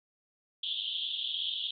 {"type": "band-pass noise", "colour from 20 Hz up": "pink", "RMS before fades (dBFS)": -35, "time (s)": [0.63, 1.71], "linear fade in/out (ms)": 5, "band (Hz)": [3100, 3600], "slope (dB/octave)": 96, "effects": []}